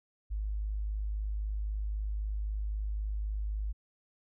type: tone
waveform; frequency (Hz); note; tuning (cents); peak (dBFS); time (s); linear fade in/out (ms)
sine; 51.91; G#1; 0; -31; 0.3-3.73; 20
effects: none

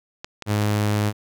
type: clicks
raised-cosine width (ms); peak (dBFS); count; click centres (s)
0.2; -15; 3; 0.245 / 0.423 / 0.623
type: tone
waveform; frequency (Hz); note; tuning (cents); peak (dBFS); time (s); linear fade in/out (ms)
sawtooth; 104.6; G#2; +13; -15; 0.46-1.13; 50
effects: none

